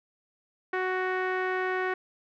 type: tone with low-pass filter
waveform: sawtooth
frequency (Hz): 371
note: F#4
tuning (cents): +5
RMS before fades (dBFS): -29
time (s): 0.73-1.94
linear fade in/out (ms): 5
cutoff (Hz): 1800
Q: 3.1
effects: none